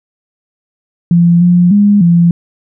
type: tone with pitch steps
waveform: sine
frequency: 171.6 / 176.3 / 204.5 / 171.2 Hz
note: F3 / F3 / G#3 / F3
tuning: -30 / +17 / -26 / -34 cents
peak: -4 dBFS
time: 1.11-2.31 s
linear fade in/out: 2 ms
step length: 300 ms
effects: none